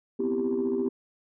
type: chord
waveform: sine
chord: C major seventh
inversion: third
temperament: equal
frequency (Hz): 246.9 / 261.6 / 329.6 / 392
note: B3 / C4 / E4 / G4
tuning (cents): 0 / 0 / 0 / 0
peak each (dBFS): -29 / -32 / -32 / -26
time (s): 0.19-0.89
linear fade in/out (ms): 10
effects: tanh soft clip ceiling -19 dBFS